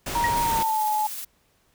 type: noise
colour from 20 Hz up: pink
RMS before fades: -30 dBFS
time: 0.06-0.63 s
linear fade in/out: 5 ms
type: tone with pitch glide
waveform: sine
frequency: 941 to 853 Hz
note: A#5 to G#5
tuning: +16 to +46 cents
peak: -21 dBFS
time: 0.15-1.07 s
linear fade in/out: 5 ms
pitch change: -170 cents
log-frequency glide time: 0.41-0.84 s
type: tone with exponential decay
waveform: sine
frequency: 1900 Hz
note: A#6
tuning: 33 cents sharp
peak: -19 dBFS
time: 0.24-0.36 s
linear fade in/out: 2 ms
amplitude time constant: 26 ms
type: noise with tremolo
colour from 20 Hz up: blue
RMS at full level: -33 dBFS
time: 0.36-1.25 s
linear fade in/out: 10 ms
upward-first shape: sine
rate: 16 Hz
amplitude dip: 25%
effects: pink hiss -65 dBFS RMS until 1.74 s